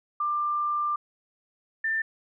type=tone pair in turn; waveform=sine; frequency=1189 / 1786.1 Hz; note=D6 / A6; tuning=+21 / +25 cents; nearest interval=perfect fifth; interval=704 cents; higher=second; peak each=-24 dBFS; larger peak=neither; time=0.2-0.96 / 1.84-2.02 s; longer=first; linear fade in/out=5 ms; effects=none